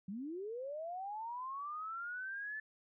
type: linear sweep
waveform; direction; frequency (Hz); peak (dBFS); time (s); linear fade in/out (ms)
sine; up; 180.3 to 1754; -40; 0.08-2.6; 5
effects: none